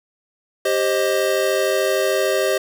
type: chord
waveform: square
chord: C minor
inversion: second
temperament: equal with one note detuned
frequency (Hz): 392 / 529 / 622.3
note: G4 / C5 / Eb5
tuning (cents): 0 / +19 / 0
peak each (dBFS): -22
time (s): 0.65-2.58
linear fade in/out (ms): 5
effects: none